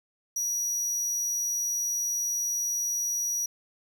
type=tone; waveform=45% pulse; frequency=5800 Hz; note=F#8; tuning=35 cents flat; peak=-27 dBFS; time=0.36-3.46 s; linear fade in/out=5 ms; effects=none